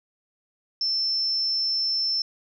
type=tone; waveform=sine; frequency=5330 Hz; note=E8; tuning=18 cents sharp; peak=-22 dBFS; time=0.81-2.22 s; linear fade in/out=2 ms; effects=none